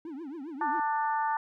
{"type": "tone with vibrato", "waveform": "triangle", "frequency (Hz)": 300.2, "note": "D4", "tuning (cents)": 38, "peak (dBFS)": -35, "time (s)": [0.05, 0.8], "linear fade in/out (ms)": 2, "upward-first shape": "triangle", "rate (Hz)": 7.4, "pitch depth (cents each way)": 290}
{"type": "harmonic tone", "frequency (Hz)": 296.2, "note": "D4", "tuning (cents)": 15, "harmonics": [3, 4, 5, 6], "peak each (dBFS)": [-27, -35, -38, -40], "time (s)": [0.61, 1.37], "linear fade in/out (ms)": 2}
{"effects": []}